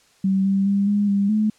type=tone with pitch steps; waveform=sine; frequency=192.4 / 195.3 / 199.2 / 204.8 / 199.6 / 214.2 Hz; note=G3 / G3 / G3 / G#3 / G3 / A3; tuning=-32 / -6 / +28 / -24 / +32 / -46 cents; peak=-16 dBFS; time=0.24-1.5 s; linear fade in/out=5 ms; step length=210 ms; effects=white hiss -57 dBFS RMS until 1.58 s + low-pass 8000 Hz 12 dB/octave